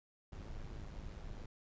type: noise with amplitude modulation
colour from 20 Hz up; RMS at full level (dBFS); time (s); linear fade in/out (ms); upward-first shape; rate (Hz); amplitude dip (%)
brown; -44; 0.32-1.46; 5; sine; 105; 55
effects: resampled to 16000 Hz